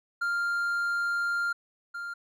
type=tone pair in turn; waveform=triangle; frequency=1396.9 / 1396.9 Hz; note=F6 / F6; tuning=0 / 0 cents; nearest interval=unison; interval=0 cents; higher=neither; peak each=-24 / -32 dBFS; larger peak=first; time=0.21-1.53 / 1.94-2.14 s; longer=first; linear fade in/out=10 ms; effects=none